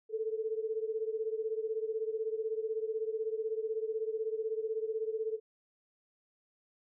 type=beating tone pair; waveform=sine; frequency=436.2 / 452.2 Hz; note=A4 / A4; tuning=-15 / +47 cents; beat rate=16 Hz; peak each=-34 / -37 dBFS; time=0.09-5.4 s; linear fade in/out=50 ms; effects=none